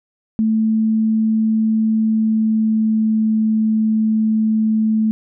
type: tone with pitch glide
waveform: sine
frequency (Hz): 220 to 218.6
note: A3 to A3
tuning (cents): 0 to -11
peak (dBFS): -13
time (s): 0.39-5.11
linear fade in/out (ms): 0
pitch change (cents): -11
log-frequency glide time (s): 1.94-3.32
effects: none